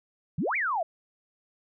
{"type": "exponential two-way sweep", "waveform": "sine", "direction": "up then down", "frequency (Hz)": [130.81, 2409, 624], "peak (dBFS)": -25, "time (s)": [0.38, 0.83], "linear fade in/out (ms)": 5, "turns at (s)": 0.56, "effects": []}